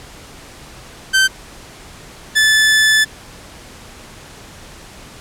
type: tone pair in turn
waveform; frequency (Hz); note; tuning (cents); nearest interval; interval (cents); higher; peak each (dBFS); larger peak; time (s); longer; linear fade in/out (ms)
sawtooth; 1548 / 1742.5; G6 / A6; -22 / -17; major second; 205; second; -6; neither; 1.13-1.28 / 2.35-3.05; second; 20
effects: pink hiss -38 dBFS RMS until 5.2 s + low-pass 10000 Hz 12 dB/octave